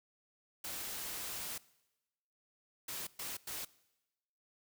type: noise bursts at uneven times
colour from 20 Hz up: white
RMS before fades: -42 dBFS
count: 4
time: 0.64-1.58 / 2.88-3.07 / 3.19-3.37 / 3.47-3.65 s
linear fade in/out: 5 ms
effects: noise-tail reverb RT60 1.0 s tail -21 dB re dry